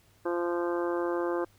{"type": "harmonic tone", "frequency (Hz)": 173.3, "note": "F3", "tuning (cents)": -13, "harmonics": [2, 3, 4, 5, 6, 7, 8, 9], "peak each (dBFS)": [-29, -33, -41, -40, -39, -41, -49, -43], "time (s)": [0.25, 1.45], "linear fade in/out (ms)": 10, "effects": ["added 101 Hz sine -64 dBFS peak until 1.58 s", "pink hiss -64 dBFS RMS until 1.58 s"]}